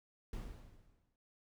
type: noise with exponential decay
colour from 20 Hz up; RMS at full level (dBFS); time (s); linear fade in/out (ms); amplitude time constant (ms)
brown; -41; 0.33-1.16; 2; 180
effects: noise-tail reverb RT60 0.4 s tail -26 dB re dry